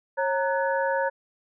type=tone cluster; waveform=sine; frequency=544 / 925 / 1487 / 1702 Hz; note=C#5 / A#5 / F#6 / G#6; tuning=-33 / -14 / +8 / +42 cents; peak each=-25 / -27 / -32 / -32 dBFS; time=0.17-1.1 s; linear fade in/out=20 ms; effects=none